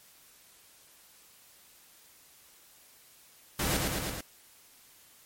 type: noise with echo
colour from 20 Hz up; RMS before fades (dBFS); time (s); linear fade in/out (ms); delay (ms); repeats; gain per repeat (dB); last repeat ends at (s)
pink; -30; 3.59-3.77; 5; 110; 4; -2; 4.21
effects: white hiss -58 dBFS RMS until 5.25 s + MP3 64 kbps